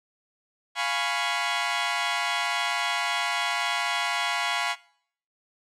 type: chord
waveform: 15% pulse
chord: C# dominant seventh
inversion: first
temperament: equal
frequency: 698.5 / 830.6 / 987.8 / 1108.7 Hz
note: E#5 / G#5 / B5 / C#6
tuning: 0 / 0 / 0 / 0 cents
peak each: -24 dBFS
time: 0.75-4.76 s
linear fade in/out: 50 ms
effects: noise-tail reverb RT60 0.6 s tail -21 dB re dry + low-pass 7000 Hz 12 dB/octave